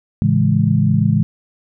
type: chord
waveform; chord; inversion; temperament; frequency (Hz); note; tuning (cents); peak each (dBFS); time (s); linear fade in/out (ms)
sine; A major seventh; none; equal; 110 / 138.59 / 164.81 / 207.7; A2 / C#3 / E3 / G#3; 0 / 0 / 0 / 0; -17; 0.22-1.23; 0
effects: none